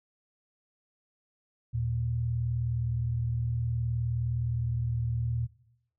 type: tone pair together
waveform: sine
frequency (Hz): 78.31 / 117.7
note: D#2 / A#2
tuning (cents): +12 / +17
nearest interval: perfect fifth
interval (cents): 705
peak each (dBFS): -35 / -28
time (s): 1.73-5.47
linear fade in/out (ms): 20
effects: noise-tail reverb RT60 0.8 s tail -19 dB re dry